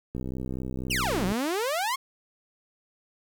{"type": "click train", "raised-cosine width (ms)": 3, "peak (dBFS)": -21, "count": 76, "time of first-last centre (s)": [0.15, 1.32], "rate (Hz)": 64.1}
{"type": "exponential two-way sweep", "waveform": "sawtooth", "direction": "down then up", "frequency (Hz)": [3136, 174.61, 1114], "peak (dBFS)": -22, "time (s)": [0.9, 1.96], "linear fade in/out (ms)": 10, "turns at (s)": 1.25}
{"effects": ["9-bit"]}